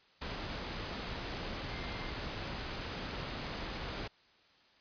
sine tone in noise, 2095 Hz, C7, 2 cents sharp, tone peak -50 dBFS, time 1.7-2.11 s, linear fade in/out 10 ms, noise pink, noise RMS -40 dBFS, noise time 0.21-4.08 s, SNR -13 dB, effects white hiss -65 dBFS RMS until 4.8 s + resampled to 11025 Hz

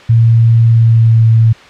sine tone with pitch glide, 114.9 to 112.99 Hz, A#2 to A2, -25 to +46 cents, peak -4 dBFS, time 0.09-1.53 s, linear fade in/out 10 ms, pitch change -29 cents, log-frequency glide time 0.69-1.27 s, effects white hiss -36 dBFS RMS until 1.69 s + low-pass 3000 Hz 12 dB/octave

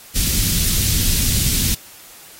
pink band-stop noise, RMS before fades -18 dBFS, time 0.15-1.75 s, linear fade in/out 10 ms, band 160 to 3900 Hz, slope 12 dB/octave, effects white hiss -42 dBFS RMS until 2.39 s + AAC 48 kbps

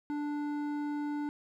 sine tone with hard clipping, 293.7 Hz, D4, in tune, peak -34 dBFS, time 0.1-1.29 s, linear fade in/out 0 ms, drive 10 dB, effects none

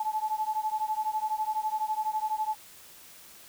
sine beating tone pair, 859 / 871 Hz, A5 / A5, -42 / -18 cents, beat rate 12 Hz, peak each -30 / -31 dBFS, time 0-2.55 s, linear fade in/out 5 ms, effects white hiss -51 dBFS RMS until 3.48 s

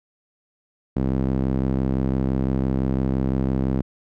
sawtooth tone with band-pass filter, 65.9 Hz, C2, 13 cents sharp, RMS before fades -22 dBFS, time 0.96-3.82 s, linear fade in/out 5 ms, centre 230 Hz, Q 1.1, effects none

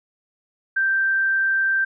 sine tone, 1568 Hz, G6, in tune, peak -17 dBFS, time 0.76-1.85 s, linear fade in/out 10 ms, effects none

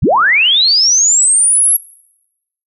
sine linear sweep, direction up, 48.25 to 11390 Hz, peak -7 dBFS, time 0.02-1.77 s, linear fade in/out 10 ms, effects noise-tail reverb RT60 0.9 s tail -22 dB re dry

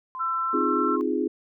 sine tone with pitch glide, 1032 to 1070.2 Hz, C6 to C6, -24 to +39 cents, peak -32 dBFS, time 0.15-1.01 s, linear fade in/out 0 ms, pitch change +63 cents, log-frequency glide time 0.43-0.63 s
sine tone, 1337 Hz, E6, 24 cents sharp, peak -24 dBFS, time 0.19-0.97 s, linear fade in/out 20 ms
sine chord, F minor seventh, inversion second, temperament equal, 261.6 / 311.1 / 349.2 / 415.3 Hz, C4 / Eb4 / F4 / Ab4, 0 / 0 / 0 / 0 cents, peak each -28 dBFS, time 0.53-1.28 s, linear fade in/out 10 ms
effects none

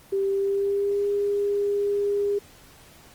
sine tone with pitch glide, 392 to 405.8 Hz, G4 to G#4, 0 to -40 cents, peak -21 dBFS, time 0.12-2.39 s, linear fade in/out 10 ms, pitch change +60 cents, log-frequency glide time 0.27-1.06 s, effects pink hiss -51 dBFS RMS until 3.14 s + Opus 24 kbps

